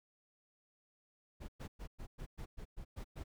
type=noise bursts; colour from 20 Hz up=brown; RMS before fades=-45 dBFS; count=10; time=1.4-3.24 s; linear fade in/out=20 ms; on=85 ms; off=110 ms; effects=none